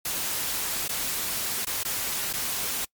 white noise with dropouts, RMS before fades -29 dBFS, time 0.05-2.85 s, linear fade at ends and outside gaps 5 ms, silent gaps 0.879-0.891 / 1.65-1.668 / 1.833-1.849 / 2.33-2.335 s, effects noise-tail reverb RT60 0.1 s tail -25 dB re dry + MP3 96 kbps

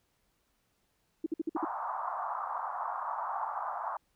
sine tone bursts, 321.9 Hz, E4, 41 cents flat, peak -28 dBFS, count 6, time 1.24-1.648 s, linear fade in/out 5 ms, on 23 ms, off 54 ms
white band-pass noise, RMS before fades -36 dBFS, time 1.56-3.97 s, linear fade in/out 2 ms, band 720 to 1200 Hz, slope 48 dB/octave
effects pink hiss -75 dBFS RMS until 4.15 s

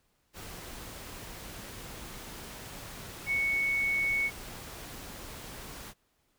sine tone in noise, 2217 Hz, C#7, in tune, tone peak -26 dBFS, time 3.26-4.31 s, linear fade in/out 50 ms, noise pink, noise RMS -44 dBFS, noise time 0.33-5.94 s, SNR +15 dB, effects pink hiss -73 dBFS RMS until 6.38 s

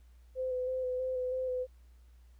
sine tone with vibrato, 510 Hz, C5, 44 cents flat, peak -31 dBFS, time 0.35-1.67 s, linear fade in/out 50 ms, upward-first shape square, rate 3.1 Hz, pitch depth 18 cents each way, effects added 60 Hz sine -55 dBFS peak until 2.39 s + pink hiss -73 dBFS RMS until 2.39 s

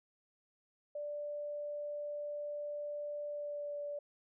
sine tone with pitch glide, 587.3 to 580.9 Hz, D5 to D5, 0 to -19 cents, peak -38 dBFS, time 0.95-3.99 s, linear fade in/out 5 ms, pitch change -19 cents, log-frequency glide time 3.27-3.79 s, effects none

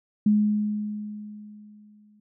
sine tone with exponential decay, 210 Hz, G#3, 19 cents sharp, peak -15 dBFS, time 0.26-2.2 s, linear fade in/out 5 ms, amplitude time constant 420 ms, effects none

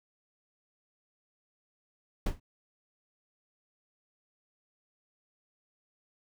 brown noise with exponential decay, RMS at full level -22 dBFS, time 2.26-2.4 s, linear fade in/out 5 ms, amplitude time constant 30 ms, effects none

